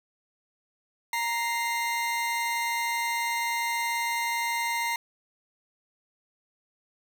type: tone pair together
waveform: 40% pulse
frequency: 932.3 / 2093 Hz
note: A#5 / C7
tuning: 0 / 0 cents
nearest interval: octave + major second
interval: 1400 cents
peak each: -28 / -29 dBFS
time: 1.13-4.96 s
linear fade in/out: 2 ms
effects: none